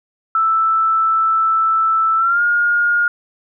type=tone with pitch glide; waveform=sine; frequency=1321 to 1424 Hz; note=E6 to F6; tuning=+3 to +33 cents; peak=-12 dBFS; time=0.35-3.08 s; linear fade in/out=2 ms; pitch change=+130 cents; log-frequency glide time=2.17-2.42 s; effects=none